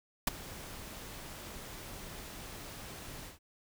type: noise with ADSR envelope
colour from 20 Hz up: pink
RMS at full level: -25 dBFS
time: 0.27-3.39 s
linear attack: 5 ms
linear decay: 15 ms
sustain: -21 dB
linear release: 140 ms
effects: none